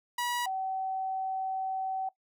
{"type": "tone pair in turn", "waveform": ["sawtooth", "sine"], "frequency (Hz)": [968, 762.2], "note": ["B5", "G5"], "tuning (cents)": [-35, -49], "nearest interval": "major third", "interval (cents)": 414, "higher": "first", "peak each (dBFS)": [-26, -30], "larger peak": "first", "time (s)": [[0.18, 0.46], [0.46, 2.09]], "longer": "second", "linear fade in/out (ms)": 5, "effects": ["noise-tail reverb RT60 0.1 s tail -19 dB re dry"]}